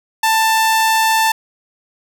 sawtooth tone, 887 Hz, A5, 14 cents sharp, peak -8 dBFS, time 0.23-1.32 s, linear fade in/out 5 ms, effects none

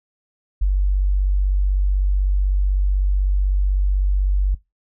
sine tone, 48 Hz, G1, 36 cents flat, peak -14 dBFS, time 0.61-4.55 s, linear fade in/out 10 ms, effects noise-tail reverb RT60 0.2 s tail -21 dB re dry

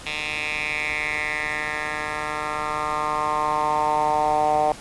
10% pulse tone with band-pass filter sweep, 151.4 Hz, D#3, 47 cents flat, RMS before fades -24 dBFS, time 0.06-4.72 s, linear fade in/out 2 ms, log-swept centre 2900 to 720 Hz, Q 4.2, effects pink hiss -40 dBFS RMS until 4.8 s + resampled to 24000 Hz

